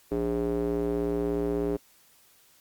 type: tone with band-pass filter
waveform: square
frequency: 58.3 Hz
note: A#1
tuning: 1 cent sharp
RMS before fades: -28 dBFS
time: 0.11-1.77 s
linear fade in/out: 10 ms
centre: 380 Hz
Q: 3.6
effects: white hiss -60 dBFS RMS until 2.6 s + Opus 48 kbps